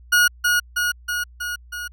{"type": "tone with echo", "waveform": "40% pulse", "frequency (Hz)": 1446, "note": "F#6", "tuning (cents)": -40, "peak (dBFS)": -12, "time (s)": [0.12, 0.28], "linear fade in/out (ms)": 10, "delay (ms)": 320, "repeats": 5, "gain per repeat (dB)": -3, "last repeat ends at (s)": 1.88, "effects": ["added 60 Hz sine -43 dBFS peak until 1.92 s"]}